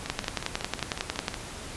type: two click trains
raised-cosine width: 0.2 ms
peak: -9 / -15 dBFS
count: 14 / 8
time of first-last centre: 0.1-1.282 / 0.06-1.342 s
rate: 11 / 5.46 Hz
effects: pink hiss -40 dBFS RMS until 1.76 s + resampled to 24000 Hz